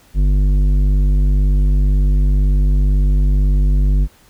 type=tone with tanh clipping; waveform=sine; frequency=49 Hz; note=G1; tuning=in tune; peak=-12 dBFS; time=0.14-4.08 s; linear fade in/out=50 ms; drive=11 dB; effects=pink hiss -50 dBFS RMS until 4.29 s